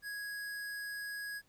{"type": "tone", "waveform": "square", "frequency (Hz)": 1661.2, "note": "G#6", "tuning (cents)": 0, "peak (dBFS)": -40, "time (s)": [0.02, 1.42], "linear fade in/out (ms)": 50, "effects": ["pink hiss -71 dBFS RMS until 1.48 s"]}